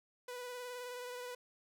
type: tone with vibrato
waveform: sawtooth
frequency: 493.9 Hz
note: B4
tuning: in tune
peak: -39 dBFS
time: 0.28-1.35 s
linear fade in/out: 5 ms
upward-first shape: sine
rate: 19 Hz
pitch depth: 23 cents each way
effects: none